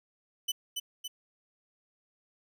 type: tone with echo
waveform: sawtooth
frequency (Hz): 2999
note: F#7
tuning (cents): +23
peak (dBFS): -25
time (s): 0.48-0.52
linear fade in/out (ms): 10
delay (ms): 280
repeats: 2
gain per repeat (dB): -4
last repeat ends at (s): 1.08
effects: none

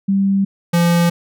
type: tone pair in turn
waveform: sine / square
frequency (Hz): 196 / 171.55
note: G3 / F3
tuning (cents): 0 / -31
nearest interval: major second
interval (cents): 231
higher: first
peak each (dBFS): -12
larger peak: neither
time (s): 0.08-0.45 / 0.73-1.1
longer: neither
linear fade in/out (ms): 10
effects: none

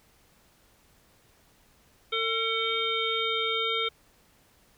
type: harmonic tone with a mistuned harmonic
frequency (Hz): 450.2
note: A4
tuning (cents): +40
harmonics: 1 / 3 / 5 / 7 / 8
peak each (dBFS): -32 / -32 / -32 / -32 / -32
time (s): 2.12-3.89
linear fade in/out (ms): 10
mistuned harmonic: 8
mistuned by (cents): +33
effects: pink hiss -62 dBFS RMS until 4.77 s

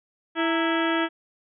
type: harmonic tone with a mistuned harmonic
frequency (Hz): 329.6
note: E4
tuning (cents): 0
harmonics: 1 / 2 / 3 / 4 / 5 / 6 / 7 / 8 / 9 / 10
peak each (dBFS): -24 / -30 / -31 / -30 / -30 / -34 / -37 / -38 / -39 / -35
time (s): 0.35-1.09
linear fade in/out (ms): 50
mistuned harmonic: 3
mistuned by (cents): -110
effects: none

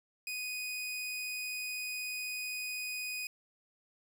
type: tone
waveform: sawtooth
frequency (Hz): 2489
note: D#7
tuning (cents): 0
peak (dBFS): -33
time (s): 0.27-3.27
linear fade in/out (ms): 2
effects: none

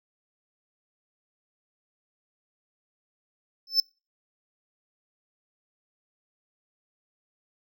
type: tone with exponential growth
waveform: triangle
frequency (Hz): 5274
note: E8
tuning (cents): 0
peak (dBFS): -13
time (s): 3.67-3.8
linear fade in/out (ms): 2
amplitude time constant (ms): 28
effects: noise-tail reverb RT60 0.3 s tail -26 dB re dry

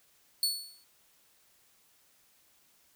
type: tone with exponential decay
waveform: sawtooth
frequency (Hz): 4425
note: C#8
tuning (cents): -4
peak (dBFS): -21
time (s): 0.43-0.84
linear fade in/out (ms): 1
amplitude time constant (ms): 89
effects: white hiss -66 dBFS RMS until 2.95 s

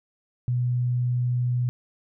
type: tone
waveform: sine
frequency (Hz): 123.3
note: B2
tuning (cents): -2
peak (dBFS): -21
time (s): 0.48-1.69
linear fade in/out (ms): 0
effects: none

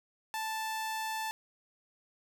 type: tone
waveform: sawtooth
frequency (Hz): 880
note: A5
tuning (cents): 0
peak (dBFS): -30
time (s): 0.34-1.31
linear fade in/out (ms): 0
effects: none

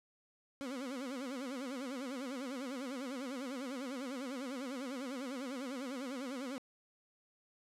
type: tone with vibrato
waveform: 30% pulse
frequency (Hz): 261.6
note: C4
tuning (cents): 0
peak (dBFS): -37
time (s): 0.61-6.58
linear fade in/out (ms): 0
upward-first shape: sine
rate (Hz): 10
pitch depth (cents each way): 150
effects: low-pass 10000 Hz 12 dB/octave

